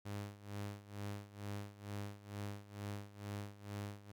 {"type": "tone with tremolo", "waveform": "sawtooth", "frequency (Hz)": 102, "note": "G#2", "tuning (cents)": -31, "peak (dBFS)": -37, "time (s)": [0.05, 4.12], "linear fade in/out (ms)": 10, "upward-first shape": "sine", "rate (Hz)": 2.2, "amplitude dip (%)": 85, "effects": []}